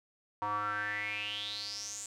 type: tone with band-pass filter sweep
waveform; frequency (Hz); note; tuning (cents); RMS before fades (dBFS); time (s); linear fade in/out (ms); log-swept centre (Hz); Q
square; 103.83; G#2; 0; -37; 0.42-2.06; 0; 980 to 7600; 8.4
effects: none